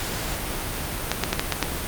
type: clicks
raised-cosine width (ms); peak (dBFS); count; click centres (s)
0.2; -3; 6; 1.116 / 1.237 / 1.33 / 1.395 / 1.523 / 1.627
effects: pink hiss -29 dBFS RMS until 1.87 s + Opus 48 kbps